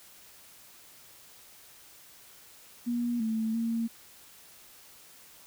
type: tone with pitch steps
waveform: sine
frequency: 239.3 / 221.8 / 229.3 Hz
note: A#3 / A3 / A#3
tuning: +46 / +14 / -28 cents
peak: -27 dBFS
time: 2.86-3.88 s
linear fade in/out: 20 ms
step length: 340 ms
effects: white hiss -54 dBFS RMS until 5.46 s